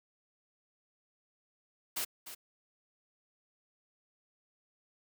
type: noise with echo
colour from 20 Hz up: white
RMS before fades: -35 dBFS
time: 1.96-2.05 s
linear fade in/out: 10 ms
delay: 300 ms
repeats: 1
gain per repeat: -11 dB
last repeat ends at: 2.35 s
effects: high-pass 200 Hz 12 dB/octave